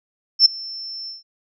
sine tone with ADSR envelope, 5350 Hz, E8, 25 cents sharp, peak -5 dBFS, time 0.39-1.23 s, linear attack 66 ms, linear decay 8 ms, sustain -24 dB, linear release 150 ms, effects none

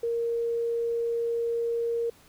sine tone, 466.2 Hz, A#4, in tune, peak -25 dBFS, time 0.03-2.1 s, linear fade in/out 5 ms, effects pink hiss -57 dBFS RMS until 2.28 s

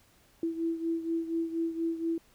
sine beating tone pair, 329.6 / 333.8 Hz, E4 / E4, 0 / +22 cents, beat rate 4.2 Hz, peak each -30 / -35 dBFS, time 0.43-2.18 s, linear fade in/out 2 ms, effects pink hiss -63 dBFS RMS until 2.34 s

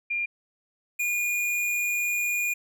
sine / square tone pair in turn, 2400 / 2434 Hz, D7 / D#7, +37 / -39 cents, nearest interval unison, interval 24 cents, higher second, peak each -25 dBFS, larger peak neither, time 0.1-0.26 / 0.99-2.54 s, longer second, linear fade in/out 10 ms, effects none

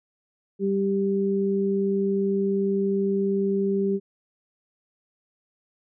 sine tone pair together, 196 / 393.4 Hz, G3 / G4, 0 / +6 cents, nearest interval octave, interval 1206 cents, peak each -24 / -23 dBFS, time 0.59-4 s, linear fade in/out 50 ms, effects none

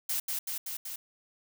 blue noise with echo, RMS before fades -31 dBFS, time 0.09-0.2 s, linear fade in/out 5 ms, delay 190 ms, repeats 4, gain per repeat -2 dB, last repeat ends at 0.96 s, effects none

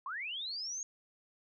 sine linear sweep, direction up, 1002 to 6645 Hz, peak -37 dBFS, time 0.06-0.83 s, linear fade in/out 2 ms, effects none

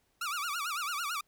sawtooth tone with vibrato, 1277 Hz, D#6, 45 cents sharp, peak -29 dBFS, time 0.21-1.21 s, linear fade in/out 5 ms, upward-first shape sine, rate 9 Hz, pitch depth 210 cents each way, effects pink hiss -73 dBFS RMS until 1.27 s

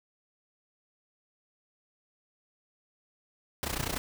pink noise with amplitude modulation, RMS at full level -30 dBFS, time 3.63-3.98 s, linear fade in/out 0 ms, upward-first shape sine, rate 30.3 Hz, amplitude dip 85%, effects none

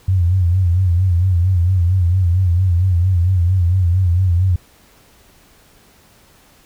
sine tone with vibrato, 90 Hz, F#2, 47 cents flat, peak -11 dBFS, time 0.08-4.56 s, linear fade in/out 5 ms, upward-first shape sine, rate 4.4 Hz, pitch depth 99 cents each way, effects pink hiss -50 dBFS RMS until 6.65 s

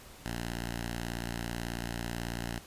5% pulse tone with notch filter, 58.27 Hz, A#1, in tune, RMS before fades -37 dBFS, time 0.26-2.59 s, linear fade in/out 0 ms, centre 480 Hz, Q 0.92, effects pink hiss -52 dBFS RMS until 2.66 s + resampled to 32000 Hz

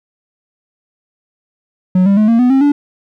triangle tone with pitch steps, 183.9 / 198.24 / 213.7 / 230.4 / 248.3 / 267.7 / 288.6 Hz, F#3 / G3 / G#3 / A#3 / B3 / C4 / D4, -10 / +20 / +50 / -20 / +9 / +40 / -30 cents, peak -5 dBFS, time 1.95-2.72 s, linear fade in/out 5 ms, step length 110 ms, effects none

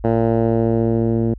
10% pulse tone with low-pass filter sweep, 114.3 Hz, A#2, 34 cents flat, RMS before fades -17 dBFS, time 0.04-1.34 s, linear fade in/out 5 ms, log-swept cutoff 790 to 310 Hz, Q 1, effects added 50 Hz sine -32 dBFS peak until 1.38 s

